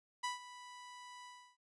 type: tone with ADSR envelope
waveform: sawtooth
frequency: 987.8 Hz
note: B5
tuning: in tune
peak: -31 dBFS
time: 0.23-1.57 s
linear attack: 14 ms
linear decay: 140 ms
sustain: -16 dB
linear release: 320 ms
effects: resampled to 22050 Hz